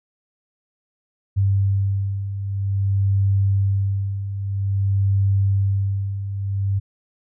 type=beating tone pair; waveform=sine; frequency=98 / 98.51 Hz; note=G2 / G2; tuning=0 / +9 cents; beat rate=0.51 Hz; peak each=-24 / -18 dBFS; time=1.36-6.8 s; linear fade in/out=20 ms; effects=none